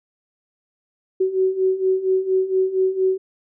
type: beating tone pair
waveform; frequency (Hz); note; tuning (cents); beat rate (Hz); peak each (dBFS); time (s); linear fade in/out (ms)
sine; 374.3 / 378.6; F#4 / F#4; +20 / +40; 4.3; -22 / -18; 1.2-3.18; 10
effects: none